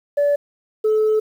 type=tone pair in turn; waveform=sine; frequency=577 / 432.3 Hz; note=D5 / A4; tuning=-31 / -31 cents; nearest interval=perfect fourth; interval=500 cents; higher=first; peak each=-12 dBFS; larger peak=neither; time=0.17-0.36 / 0.84-1.2 s; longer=second; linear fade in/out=10 ms; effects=tanh soft clip ceiling -12 dBFS + 8-bit